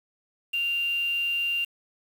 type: tone with quantisation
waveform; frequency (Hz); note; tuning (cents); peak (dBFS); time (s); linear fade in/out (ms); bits
sine; 2784; F7; -6; -24; 0.53-1.65; 10; 7
effects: none